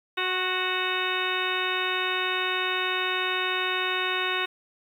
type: harmonic tone with a mistuned harmonic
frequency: 370 Hz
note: F#4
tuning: in tune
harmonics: 1 / 2 / 3 / 4 / 5 / 6 / 7 / 8 / 10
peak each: -33 / -37 / -32 / -32 / -34 / -35 / -32 / -34 / -33 dBFS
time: 0.17-4.46 s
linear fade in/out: 10 ms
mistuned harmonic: 3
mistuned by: -21 cents
effects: 9-bit